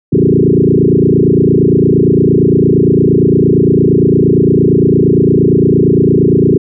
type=tone with frequency modulation; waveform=sine; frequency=270 Hz; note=C#4; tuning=45 cents flat; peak=-5 dBFS; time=0.12-6.58 s; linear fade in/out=10 ms; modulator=28.7 Hz; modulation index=5.3; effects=none